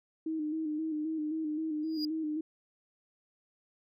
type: tone with vibrato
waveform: sine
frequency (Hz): 311.1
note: D#4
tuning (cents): 0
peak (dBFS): -31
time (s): 0.26-2.41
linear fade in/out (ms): 5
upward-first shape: square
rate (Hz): 3.8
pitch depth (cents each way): 42
type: tone with exponential growth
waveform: triangle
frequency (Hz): 4870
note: D#8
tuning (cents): -38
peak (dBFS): -30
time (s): 1.83-2.05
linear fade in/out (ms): 2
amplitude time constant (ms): 47
effects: none